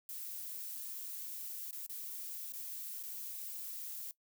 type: noise with dropouts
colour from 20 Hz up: violet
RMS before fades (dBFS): -44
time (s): 0.09-4.11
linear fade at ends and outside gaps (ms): 1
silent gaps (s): 1.71-1.728 / 1.864-1.895 / 2.522-2.535 / 3.029-3.035
effects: noise-tail reverb RT60 0.1 s tail -19 dB re dry